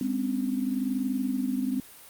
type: tone cluster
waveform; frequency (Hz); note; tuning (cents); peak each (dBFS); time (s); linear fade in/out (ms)
sine; 204 / 257.1 / 278; G#3 / C4 / C#4; -31 / -30 / +5; -32 / -27 / -34; 0.01-1.8; 2
effects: white hiss -49 dBFS RMS until 2.09 s + Opus 48 kbps